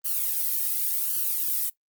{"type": "noise with flanger", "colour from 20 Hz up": "violet", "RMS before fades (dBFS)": -26, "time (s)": [0.04, 1.7], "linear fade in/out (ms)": 20, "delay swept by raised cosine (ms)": [0.67, 1.63], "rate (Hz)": 0.89, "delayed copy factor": 0.95, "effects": ["noise-tail reverb RT60 0.1 s tail -17 dB re dry", "Opus 32 kbps"]}